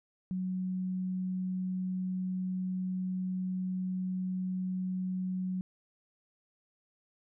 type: tone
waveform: sine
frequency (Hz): 185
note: F#3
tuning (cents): 0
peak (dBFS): -31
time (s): 0.31-5.61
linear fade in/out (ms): 0
effects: none